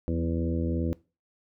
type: harmonic tone with a mistuned harmonic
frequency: 82.8 Hz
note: E2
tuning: 8 cents sharp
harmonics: 1 / 2 / 3 / 4 / 5 / 6 / 7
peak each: -29 / -33 / -32 / -33 / -44 / -36 / -44 dBFS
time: 0.08-0.93 s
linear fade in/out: 0 ms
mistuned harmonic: 2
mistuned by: +40 cents
effects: noise-tail reverb RT60 0.3 s tail -20 dB re dry